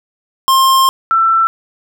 square / sine tone pair in turn, 1061 / 1336.8 Hz, C6 / E6, +24 / +24 cents, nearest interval major third, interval 400 cents, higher second, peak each -8 dBFS, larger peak neither, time 0.48-0.89 / 1.11-1.47 s, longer first, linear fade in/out 0 ms, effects none

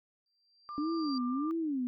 sine tone with exponential growth, 4713 Hz, D8, 5 cents sharp, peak -38 dBFS, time 0.26-1.18 s, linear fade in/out 2 ms, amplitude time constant 200 ms
sine tone, 1190 Hz, D6, 22 cents sharp, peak -39 dBFS, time 0.69-1.51 s, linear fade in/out 0 ms
sine tone with vibrato, 285.4 Hz, D4, 49 cents flat, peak -30 dBFS, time 0.78-1.87 s, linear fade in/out 0 ms, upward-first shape sine, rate 1.6 Hz, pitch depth 260 cents each way
effects none

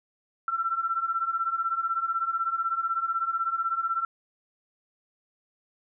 sine beating tone pair, 1336 / 1352 Hz, E6 / E6, +23 / +43 cents, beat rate 16 Hz, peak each -30 / -27 dBFS, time 0.48-4.05 s, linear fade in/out 2 ms, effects none

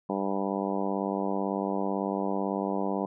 harmonic tone, 98 Hz, G2, in tune, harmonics 2 / 3 / 4 / 5 / 6 / 7 / 8 / 9 / 10, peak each -32 / -34 / -35 / -36 / -37 / -37 / -38 / -39 / -39 dBFS, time 0.09-3.06 s, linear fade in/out 5 ms, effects none

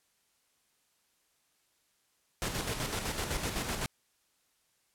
pink noise with tremolo, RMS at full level -33 dBFS, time 2.42-3.86 s, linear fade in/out 0 ms, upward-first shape square, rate 7.9 Hz, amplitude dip 45%, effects white hiss -73 dBFS RMS until 4.94 s + low-pass 12000 Hz 12 dB/octave

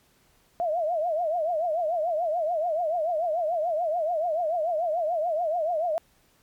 sine tone with vibrato, 659.3 Hz, E5, in tune, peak -23 dBFS, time 0.6-5.98 s, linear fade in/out 0 ms, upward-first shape triangle, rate 6.9 Hz, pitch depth 180 cents each way, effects pink hiss -63 dBFS RMS until 6.42 s + MP3 96 kbps

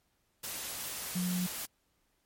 sine tone in noise, 180 Hz, F#3, 47 cents flat, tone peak -30 dBFS, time 1.15-1.47 s, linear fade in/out 10 ms, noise white, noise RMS -39 dBFS, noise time 0.43-1.66 s, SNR +6 dB, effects pink hiss -75 dBFS RMS until 2.25 s + MP3 64 kbps

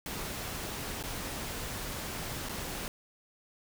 pink noise with dropouts, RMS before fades -38 dBFS, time 0.06-2.88 s, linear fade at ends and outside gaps 1 ms, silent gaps 1.028-1.037 / 2.487-2.493 s, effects none

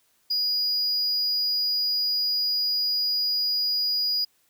triangle tone, 4900 Hz, D#8, 27 cents flat, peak -21 dBFS, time 0.3-4.25 s, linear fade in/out 10 ms, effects white hiss -66 dBFS RMS until 4.49 s

